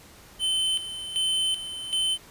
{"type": "tone with tremolo", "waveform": "square", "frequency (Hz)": 3064, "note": "G7", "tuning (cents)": -40, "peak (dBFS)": -23, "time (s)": [0.39, 2.18], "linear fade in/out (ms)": 50, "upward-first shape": "square", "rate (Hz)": 1.3, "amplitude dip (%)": 70, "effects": ["pink hiss -50 dBFS RMS until 2.3 s", "resampled to 32000 Hz"]}